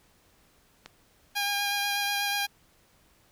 click, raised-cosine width 0.2 ms, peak -24 dBFS, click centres 0.86 s
10% pulse tone with vibrato, 810 Hz, G#5, 43 cents flat, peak -18 dBFS, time 1.35-2.47 s, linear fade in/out 20 ms, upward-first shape sine, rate 8.2 Hz, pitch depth 14 cents each way
effects pink hiss -63 dBFS RMS until 3.31 s

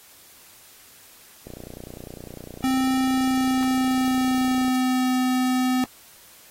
click train, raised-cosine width 2 ms, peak -25 dBFS, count 97, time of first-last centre 1.47-4.681 s, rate 29.9 Hz
square tone with pitch glide, 261.5 to 254.8 Hz, C4 to C4, -1 to -46 cents, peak -20 dBFS, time 2.64-5.84 s, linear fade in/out 0 ms, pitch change -45 cents, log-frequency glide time 2.97-5.15 s
effects white hiss -50 dBFS RMS until 6.5 s + AAC 48 kbps

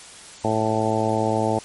harmonic tone, 109.9 Hz, A2, 2 cents flat, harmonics 1 / 2 / 3 / 4 / 5 / 6 / 7 / 8, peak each -27 / -27 / -27 / -27 / -27 / -27 / -27 / -27 dBFS, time 0.44-1.59 s, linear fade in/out 5 ms, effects white hiss -42 dBFS RMS until 1.64 s + MP3 48 kbps

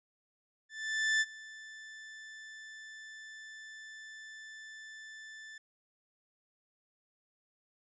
40% pulse tone with ADSR envelope, 1760 Hz, A6, in tune, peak -25 dBFS, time 0.69-5.58 s, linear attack 520 ms, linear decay 38 ms, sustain -21 dB, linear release 4 ms, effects resampled to 16000 Hz

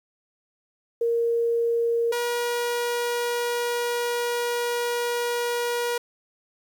sine / sawtooth tone pair in turn, 466.2 / 479.3 Hz, A#4 / A#4, 0 / +48 cents, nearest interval unison, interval 48 cents, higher second, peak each -20 dBFS, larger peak neither, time 1.01-2.12 / 2.12-5.98 s, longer second, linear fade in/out 5 ms, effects 9-bit

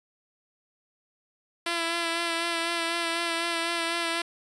5% pulse tone with vibrato, 336.6 Hz, E4, 36 cents sharp, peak -15 dBFS, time 1.66-4.22 s, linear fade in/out 5 ms, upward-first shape sine, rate 4 Hz, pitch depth 25 cents each way, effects resampled to 22050 Hz + 9-bit

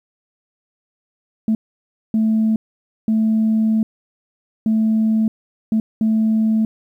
sine tone bursts at uneven times, 220 Hz, A3, in tune, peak -12 dBFS, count 6, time 1.48-1.55 / 2.14-2.56 / 3.08-3.83 / 4.66-5.28 / 5.72-5.8 / 6.01-6.65 s, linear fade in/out 2 ms, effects tanh soft clip ceiling -10 dBFS + 9-bit

